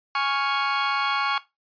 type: chord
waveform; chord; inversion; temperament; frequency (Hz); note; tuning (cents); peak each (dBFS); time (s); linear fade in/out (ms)
sawtooth; Db major; second; equal; 830.6 / 1108.7 / 1396.9; Ab5 / Db6 / F6; 0 / 0 / 0; -24 / -20 / -25; 0.15-1.38; 2
effects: noise-tail reverb RT60 0.2 s tail -17 dB re dry + resampled to 11025 Hz